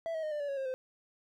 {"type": "tone with pitch steps", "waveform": "triangle", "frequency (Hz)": [661, 638.1, 616, 594.7, 574.1, 554.2, 535, 516.5], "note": ["E5", "D#5", "D#5", "D5", "D5", "C#5", "C5", "C5"], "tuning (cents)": [5, 44, -17, 22, -39, -1, 38, -22], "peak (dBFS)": -31, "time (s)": [0.06, 0.74], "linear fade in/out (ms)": 0, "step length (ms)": 85, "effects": []}